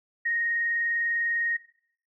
sine tone with vibrato, 1864.7 Hz, A#6, in tune, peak -24 dBFS, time 0.25-1.57 s, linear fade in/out 10 ms, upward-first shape triangle, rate 20 Hz, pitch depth 19 cents each way, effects noise-tail reverb RT60 0.6 s tail -18 dB re dry

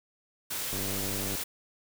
white noise, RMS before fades -34 dBFS, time 0.5-1.44 s, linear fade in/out 10 ms
click train, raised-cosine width 2 ms, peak -25 dBFS, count 62, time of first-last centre 0.73-1.352 s, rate 98 Hz
effects none

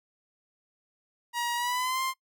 sawtooth tone with pitch glide, 953 to 1051.3 Hz, A#5 to C6, +38 to +8 cents, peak -24 dBFS, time 1.33-2.14 s, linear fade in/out 50 ms, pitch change +170 cents, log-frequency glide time 1.56-2.01 s, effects noise-tail reverb RT60 0.1 s tail -22 dB re dry

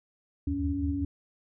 sine tone cluster, 76 / 81 / 97.2 / 281.2 Hz, D#2 / E2 / G2 / C#4, -40 / -30 / -14 / +25 cents, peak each -33 / -34 / -38 / -29 dBFS, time 0.47-1.05 s, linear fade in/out 5 ms, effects none

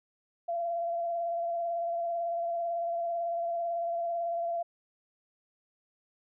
sine tone with vibrato, 682 Hz, F5, 41 cents flat, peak -29 dBFS, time 0.48-4.63 s, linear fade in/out 10 ms, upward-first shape sine, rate 18 Hz, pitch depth 23 cents each way, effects none

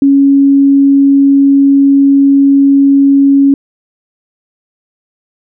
sine tone, 277.2 Hz, C#4, in tune, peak -3 dBFS, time 0.02-3.54 s, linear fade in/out 2 ms, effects none

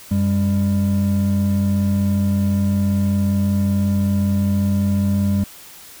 triangle tone pair together, 94.1 / 199.4 Hz, F#2 / G3, +30 / +30 cents, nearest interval octave + minor second, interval 1300 cents, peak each -17 / -15 dBFS, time 0.11-5.44 s, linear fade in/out 5 ms, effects white hiss -41 dBFS RMS until 6 s

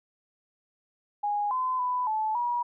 sine tone with pitch steps, 825 / 1022 / 996 / 868 / 963 Hz, G#5 / C6 / B5 / A5 / B5, -12 / -41 / +14 / -24 / -44 cents, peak -25 dBFS, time 1.23-2.63 s, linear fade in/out 10 ms, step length 280 ms, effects none

